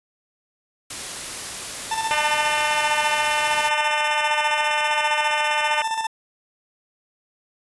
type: noise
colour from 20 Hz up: white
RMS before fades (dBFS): -31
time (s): 0.9-3.69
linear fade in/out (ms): 5
type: tone with tremolo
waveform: 40% pulse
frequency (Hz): 890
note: A5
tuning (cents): +20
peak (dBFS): -20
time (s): 1.91-6.07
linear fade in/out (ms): 5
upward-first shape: square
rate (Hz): 15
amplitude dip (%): 50
type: harmonic tone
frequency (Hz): 301.2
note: D4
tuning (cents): +44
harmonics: 2 / 3 / 4 / 5 / 6 / 7 / 8 / 9 / 10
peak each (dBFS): -30 / -30 / -30 / -30 / -30 / -30 / -30 / -30 / -30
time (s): 2.11-5.82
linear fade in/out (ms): 0
effects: resampled to 24000 Hz